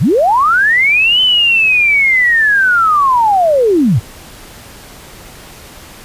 sine linear two-way sweep, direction up then down, 86.2 to 3059 to 86.2 Hz, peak -7 dBFS, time 0-4 s, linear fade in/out 20 ms, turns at 1.21 s, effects pink hiss -35 dBFS RMS until 6.04 s + resampled to 32000 Hz

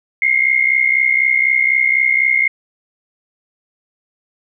sine tone pair together, 2100 / 2164 Hz, C7 / C#7, +6 / -42 cents, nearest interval minor second, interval 52 cents, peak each -14 dBFS, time 0.22-2.48 s, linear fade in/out 2 ms, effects none

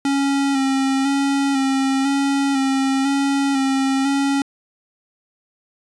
square tone with vibrato, 273.1 Hz, C#4, 26 cents flat, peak -17 dBFS, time 0.05-4.42 s, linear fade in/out 2 ms, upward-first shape square, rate 1 Hz, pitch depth 26 cents each way, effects resampled to 22050 Hz

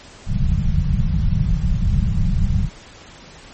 pink low-pass noise, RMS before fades -17 dBFS, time 0.26-2.7 s, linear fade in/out 50 ms, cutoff 200 Hz, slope 96 dB/octave, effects pink hiss -42 dBFS RMS until 3.53 s + MP3 32 kbps

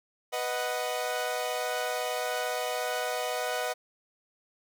sawtooth chord, B major, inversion none, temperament equal, 493.9 / 622.3 / 740 Hz, B4 / D#5 / F#5, 0 / 0 / 0 cents, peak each -30 dBFS, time 0.32-3.74 s, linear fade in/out 20 ms, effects none

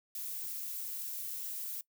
violet noise, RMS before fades -40 dBFS, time 0.15-1.81 s, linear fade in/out 2 ms, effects noise-tail reverb RT60 0.1 s tail -21 dB re dry

